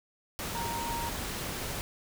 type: tone in noise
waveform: sine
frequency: 932.3 Hz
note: A#5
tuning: in tune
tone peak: -34 dBFS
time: 0.55-1.09 s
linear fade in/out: 0 ms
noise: pink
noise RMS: -36 dBFS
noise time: 0.39-1.81 s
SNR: -1 dB
effects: none